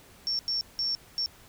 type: tone bursts at uneven times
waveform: sine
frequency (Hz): 5460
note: F8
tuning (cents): -40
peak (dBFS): -26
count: 4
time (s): 0.27-0.39 / 0.48-0.61 / 0.79-0.95 / 1.18-1.26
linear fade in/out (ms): 0
effects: pink hiss -54 dBFS RMS until 1.48 s